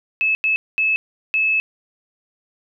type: tone bursts at uneven times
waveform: sine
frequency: 2600 Hz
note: E7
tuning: 24 cents flat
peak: -15 dBFS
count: 4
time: 0.21-0.35 / 0.44-0.56 / 0.78-0.96 / 1.34-1.6 s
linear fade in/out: 0 ms
effects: none